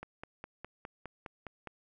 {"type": "click train", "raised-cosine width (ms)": 0.5, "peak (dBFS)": -27, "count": 9, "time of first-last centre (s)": [0.03, 1.673], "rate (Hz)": 4.87, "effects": []}